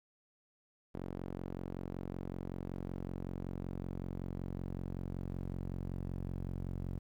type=tone with band-pass filter sweep; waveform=sawtooth; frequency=45.31 Hz; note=F#1; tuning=36 cents flat; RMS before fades=-41 dBFS; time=0.94-6.99 s; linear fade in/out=10 ms; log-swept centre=310 to 140 Hz; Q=0.73; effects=11-bit

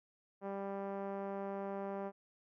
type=tone with low-pass filter; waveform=5% pulse; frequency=197.2 Hz; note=G3; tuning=11 cents sharp; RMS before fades=-41 dBFS; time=0.41-2.12 s; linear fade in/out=50 ms; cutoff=650 Hz; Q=1.1; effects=none

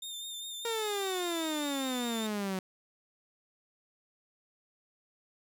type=tone with vibrato; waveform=sawtooth; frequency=3620 Hz; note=A7; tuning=48 cents sharp; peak=-36 dBFS; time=0.02-2.27 s; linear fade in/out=5 ms; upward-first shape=sine; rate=5 Hz; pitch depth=33 cents each way
type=exponential sweep; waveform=sawtooth; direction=down; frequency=468.6 to 185 Hz; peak=-28 dBFS; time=0.65-2.59 s; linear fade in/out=2 ms
effects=none

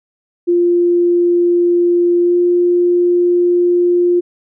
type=tone with pitch glide; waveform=sine; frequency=348.7 to 351.9 Hz; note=F4 to F4; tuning=-3 to +13 cents; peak=-9 dBFS; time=0.47-4.21 s; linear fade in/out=20 ms; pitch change=+16 cents; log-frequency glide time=2.21-2.36 s; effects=none

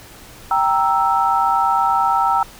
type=chord; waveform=sine; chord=E diminished; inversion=first; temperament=equal; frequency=784 / 932.3 / 1318.5 Hz; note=G5 / Bb5 / E6; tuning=0 / 0 / 0 cents; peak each=-18 dBFS; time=0.51-2.43 s; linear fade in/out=2 ms; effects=pink hiss -41 dBFS RMS until 2.59 s

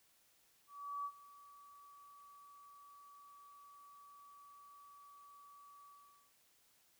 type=tone with ADSR envelope; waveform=sine; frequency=1144 Hz; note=D6; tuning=46 cents flat; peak=-38 dBFS; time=0.67-6.33 s; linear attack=380 ms; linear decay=62 ms; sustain=-19 dB; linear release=460 ms; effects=white hiss -72 dBFS RMS until 6.99 s

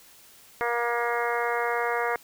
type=harmonic tone; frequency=237.3 Hz; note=A#3; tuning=31 cents sharp; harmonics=2 / 3 / 4 / 5 / 6 / 7 / 8 / 9; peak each=-29 / -31 / -32 / -33 / -34 / -34 / -35 / -36 dBFS; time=0.61-2.16 s; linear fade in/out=0 ms; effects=white hiss -53 dBFS RMS until 2.23 s

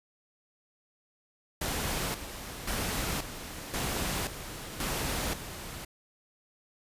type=noise with tremolo; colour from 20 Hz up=pink; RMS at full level=-32 dBFS; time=1.61-5.85 s; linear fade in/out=5 ms; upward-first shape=square; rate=0.94 Hz; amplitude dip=65%; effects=resampled to 32000 Hz

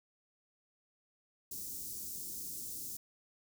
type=band-stop noise; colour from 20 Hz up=white; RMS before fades=-43 dBFS; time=1.51-2.97 s; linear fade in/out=5 ms; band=350 to 5600 Hz; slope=24 dB/octave; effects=none

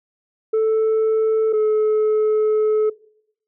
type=tone pair in turn; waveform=sine; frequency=440 / 430 Hz; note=A4 / A4; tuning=0 / -40 cents; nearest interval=unison; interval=40 cents; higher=first; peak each=-12 dBFS; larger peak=neither; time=0.53-1.53 / 1.53-2.9 s; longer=second; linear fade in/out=10 ms; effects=noise-tail reverb RT60 0.7 s tail -22 dB re dry + tanh soft clip ceiling -14 dBFS

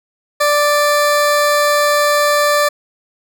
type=tone; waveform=20% pulse; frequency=587.3 Hz; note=D5; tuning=in tune; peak=-6 dBFS; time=0.4-2.69 s; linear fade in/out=10 ms; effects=none

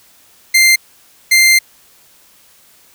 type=tone bursts at uneven times; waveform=sawtooth; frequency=2092 Hz; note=C7; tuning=1 cent flat; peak=-3 dBFS; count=2; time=0.54-0.76 / 1.31-1.59 s; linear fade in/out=10 ms; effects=white hiss -48 dBFS RMS until 2.94 s

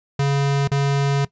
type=tone with dropouts; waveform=square; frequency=140 Hz; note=C#3; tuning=18 cents sharp; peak=-17 dBFS; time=0.19-1.25 s; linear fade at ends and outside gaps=5 ms; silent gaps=0.676-0.715 s; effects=noise-tail reverb RT60 0.1 s tail -18 dB re dry + resampled to 16000 Hz

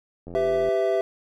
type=click train; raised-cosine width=2 ms; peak=-26 dBFS; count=37; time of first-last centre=0.27-0.687 s; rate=86.3 Hz
type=chord; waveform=triangle; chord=E minor; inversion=first; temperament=equal with one note detuned; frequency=392 / 502.2 / 659.3 Hz; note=G4 / B4 / E5; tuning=0 / +29 / 0 cents; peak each=-22 / -26 / -21 dBFS; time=0.35-1.01 s; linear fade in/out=0 ms
effects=none

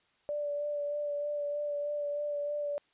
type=tone with vibrato; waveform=sine; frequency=584 Hz; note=D5; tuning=10 cents flat; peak=-31 dBFS; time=0.29-2.78 s; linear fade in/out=0 ms; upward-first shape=sine; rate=3.2 Hz; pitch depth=17 cents each way; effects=white hiss -70 dBFS RMS until 2.93 s + resampled to 8000 Hz

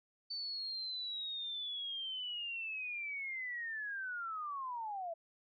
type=linear sweep; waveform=sine; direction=down; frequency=4545 to 648 Hz; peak=-38 dBFS; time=0.3-5.14 s; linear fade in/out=10 ms; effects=MP3 32 kbps

